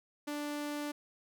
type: tone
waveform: sawtooth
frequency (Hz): 293.7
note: D4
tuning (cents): 0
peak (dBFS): -32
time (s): 0.27-0.92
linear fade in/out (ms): 10
effects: none